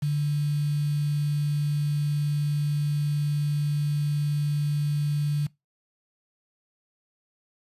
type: tone with quantisation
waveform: sine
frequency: 146.83 Hz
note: D3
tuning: in tune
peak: -22 dBFS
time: 0.02-5.47 s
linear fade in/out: 10 ms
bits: 7
effects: noise-tail reverb RT60 0.2 s tail -22 dB re dry + resampled to 32000 Hz